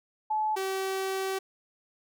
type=tone pair in turn; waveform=sine / sawtooth; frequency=861 / 383.5 Hz; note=A5 / G4; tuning=-38 / -38 cents; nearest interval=octave + major second; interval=1400 cents; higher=first; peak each=-25 dBFS; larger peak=neither; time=0.3-0.56 / 0.56-1.39 s; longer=second; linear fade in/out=10 ms; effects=none